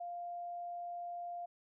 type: tone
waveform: sine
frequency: 698.5 Hz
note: F5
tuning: in tune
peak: -40 dBFS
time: 0-1.46 s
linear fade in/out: 10 ms
effects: none